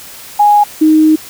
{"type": "tone pair in turn", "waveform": "sine", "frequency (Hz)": [828, 311.8], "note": ["G#5", "D#4"], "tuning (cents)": [-5, 4], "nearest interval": "octave + perfect fourth", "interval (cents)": 1691, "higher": "first", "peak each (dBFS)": -4, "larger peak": "neither", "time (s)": [[0.39, 0.64], [0.81, 1.16]], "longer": "second", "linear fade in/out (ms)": 10, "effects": ["white hiss -32 dBFS RMS until 1.29 s"]}